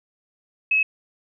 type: tone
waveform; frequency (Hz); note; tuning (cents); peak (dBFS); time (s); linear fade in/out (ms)
sine; 2575; E7; -41; -16; 0.71-0.83; 5
effects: none